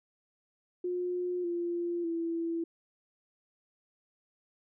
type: tone with pitch steps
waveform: sine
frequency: 358 / 345.4 / 333.3 Hz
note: F4 / F4 / E4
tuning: +43 / -19 / +19 cents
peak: -30 dBFS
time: 0.84-2.64 s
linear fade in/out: 5 ms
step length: 600 ms
effects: none